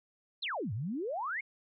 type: exponential two-way sweep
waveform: sine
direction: down then up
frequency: 4391 to 96 to 2263 Hz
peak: -33 dBFS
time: 0.42-1.41 s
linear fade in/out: 10 ms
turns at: 0.73 s
effects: none